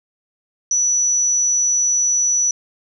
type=tone; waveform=sine; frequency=5920 Hz; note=F#8; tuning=in tune; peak=-14 dBFS; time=0.71-2.51 s; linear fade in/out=2 ms; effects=none